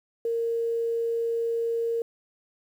sine tone with quantisation, 462.2 Hz, A#4, 15 cents flat, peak -24 dBFS, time 0.25-2.02 s, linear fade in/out 2 ms, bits 9, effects none

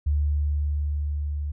sine tone with level ramp, 73.42 Hz, D2, in tune, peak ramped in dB -19 to -26 dBFS, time 0.06-1.52 s, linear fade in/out 10 ms, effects none

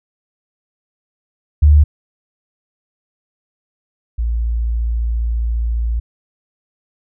sine tone pair in turn, 74 / 57.34 Hz, D2 / A#1, +14 / -28 cents, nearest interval major third, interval 442 cents, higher first, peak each -5 / -15 dBFS, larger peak first, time 1.62-1.84 / 4.18-6 s, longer second, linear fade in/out 10 ms, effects none

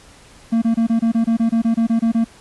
triangle tone bursts, 228.1 Hz, A#3, 37 cents flat, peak -11 dBFS, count 14, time 0.52-2.245 s, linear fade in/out 10 ms, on 100 ms, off 25 ms, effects pink hiss -46 dBFS RMS until 2.4 s + resampled to 24000 Hz

